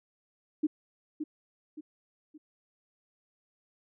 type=tone with echo; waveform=sine; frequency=305.1 Hz; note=D#4; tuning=34 cents flat; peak=-23 dBFS; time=0.63-0.67 s; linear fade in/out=10 ms; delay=570 ms; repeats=3; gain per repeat=-8 dB; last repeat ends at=2.38 s; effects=none